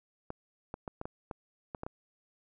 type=clicks; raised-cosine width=1 ms; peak=-24 dBFS; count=9; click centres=0.304 / 0.741 / 0.878 / 1.014 / 1.055 / 1.312 / 1.748 / 1.834 / 1.865 s; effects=none